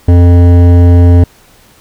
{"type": "tone with hard clipping", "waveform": "sine", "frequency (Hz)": 87.4, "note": "F2", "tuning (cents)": 2, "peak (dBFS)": -3, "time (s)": [0.08, 1.24], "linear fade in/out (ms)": 5, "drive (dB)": 13, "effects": ["pink hiss -43 dBFS RMS until 1.8 s"]}